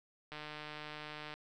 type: click train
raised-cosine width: 0.3 ms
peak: -29 dBFS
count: 155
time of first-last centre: 0.32-1.34 s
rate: 151 Hz
effects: none